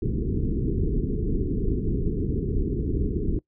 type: low-pass noise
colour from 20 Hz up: pink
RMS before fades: -25 dBFS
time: 0.02-3.39 s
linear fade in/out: 2 ms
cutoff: 440 Hz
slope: 96 dB/octave
effects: noise-tail reverb RT60 0.1 s tail -21 dB re dry